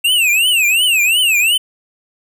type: tone with vibrato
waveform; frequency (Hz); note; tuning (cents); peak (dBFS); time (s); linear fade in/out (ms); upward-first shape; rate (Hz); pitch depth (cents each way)
square; 2690; E7; +34; -11; 0.04-1.58; 10; triangle; 2.8; 240
effects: none